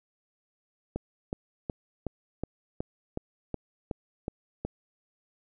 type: click train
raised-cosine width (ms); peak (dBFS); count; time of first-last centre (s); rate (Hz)
2; -18; 11; 0.96-4.65; 2.71
effects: none